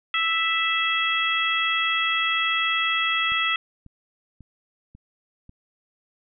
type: harmonic tone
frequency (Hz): 659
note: E5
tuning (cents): -1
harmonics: 2 / 3 / 4 / 5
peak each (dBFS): -26 / -26 / -26 / -26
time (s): 0.14-3.56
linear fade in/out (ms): 2
type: click train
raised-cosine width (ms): 5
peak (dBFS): -33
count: 5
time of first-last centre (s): 3.32-5.494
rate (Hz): 1.84
effects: none